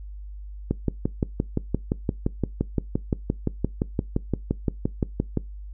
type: click train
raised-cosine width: 3 ms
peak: -9 dBFS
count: 28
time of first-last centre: 0.71-5.373 s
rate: 5.79 Hz
effects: noise-tail reverb RT60 0.2 s tail -22 dB re dry + added 50 Hz sine -35 dBFS peak until 5.73 s